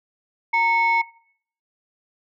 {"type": "tone pair together", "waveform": "sine", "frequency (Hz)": [925, 2200], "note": ["A#5", "C#7"], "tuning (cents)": [-14, -14], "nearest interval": "octave + minor third", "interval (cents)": 1500, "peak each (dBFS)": -18, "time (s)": [0.53, 1.02], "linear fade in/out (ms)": 10, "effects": ["noise-tail reverb RT60 0.6 s tail -22 dB re dry", "tanh soft clip ceiling -11 dBFS"]}